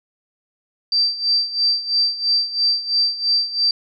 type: tone with tremolo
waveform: sine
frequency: 4679 Hz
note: D8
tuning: 7 cents flat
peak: -13 dBFS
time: 0.92-3.71 s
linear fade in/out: 2 ms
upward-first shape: sine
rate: 3 Hz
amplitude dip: 80%
effects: none